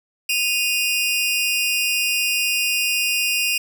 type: tone pair together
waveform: sawtooth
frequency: 2489 / 2784 Hz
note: D#7 / F7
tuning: 0 / -6 cents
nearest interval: major second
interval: 194 cents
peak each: -18 dBFS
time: 0.29-3.58 s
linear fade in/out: 5 ms
effects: none